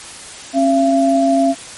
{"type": "tone pair together", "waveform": "sine", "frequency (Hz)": [271.3, 679], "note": ["C#4", "F5"], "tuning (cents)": [-37, -49], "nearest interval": "octave + major third", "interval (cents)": 1588, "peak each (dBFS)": -13, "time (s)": [0.53, 1.55], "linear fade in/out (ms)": 50, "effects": ["white hiss -33 dBFS RMS until 1.77 s", "MP3 48 kbps"]}